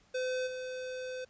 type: tone with level steps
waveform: square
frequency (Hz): 510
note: C5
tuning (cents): -44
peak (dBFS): -32 / -38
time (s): 0.14-1.25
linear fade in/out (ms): 10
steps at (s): 0.46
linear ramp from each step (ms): 20
effects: pink hiss -66 dBFS RMS until 1.29 s + resampled to 16000 Hz